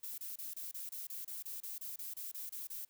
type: noise bursts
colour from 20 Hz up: violet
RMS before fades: -44 dBFS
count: 16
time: 0.03-2.85 s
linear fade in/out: 5 ms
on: 150 ms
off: 28 ms
effects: white hiss -75 dBFS RMS until 2.89 s